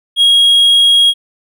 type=tone; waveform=triangle; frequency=3286 Hz; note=G#7; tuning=19 cents flat; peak=-4 dBFS; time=0.16-1.14 s; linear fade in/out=50 ms; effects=none